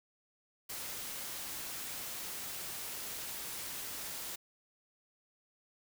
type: noise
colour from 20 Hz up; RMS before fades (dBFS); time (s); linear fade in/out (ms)
white; -42; 0.69-4.36; 10
effects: none